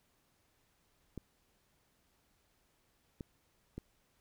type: clicks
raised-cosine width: 3 ms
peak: -29 dBFS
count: 3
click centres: 1.177 / 3.208 / 3.78 s
effects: pink hiss -74 dBFS RMS until 4.2 s